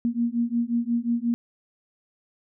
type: beating tone pair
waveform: sine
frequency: 233.1 / 238.7 Hz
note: A#3 / A#3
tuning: 0 / +41 cents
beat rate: 5.6 Hz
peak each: -25 dBFS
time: 0.05-1.34 s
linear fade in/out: 0 ms
effects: none